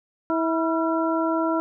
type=harmonic tone with a mistuned harmonic; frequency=325.3 Hz; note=E4; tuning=23 cents flat; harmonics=1 / 2 / 3 / 4; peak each=-23 / -26 / -28 / -29 dBFS; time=0.3-1.6 s; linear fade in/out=0 ms; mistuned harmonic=4; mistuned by=+75 cents; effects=none